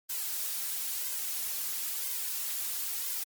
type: noise with flanger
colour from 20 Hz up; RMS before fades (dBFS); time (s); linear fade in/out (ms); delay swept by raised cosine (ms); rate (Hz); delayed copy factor
blue; -34; 0.09-3.24; 10; 1.9 to 5.1; 1; +0.95
effects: MP3 96 kbps